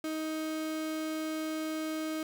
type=tone; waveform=35% pulse; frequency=314 Hz; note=D#4; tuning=16 cents sharp; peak=-31 dBFS; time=0.04-2.23 s; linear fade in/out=2 ms; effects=none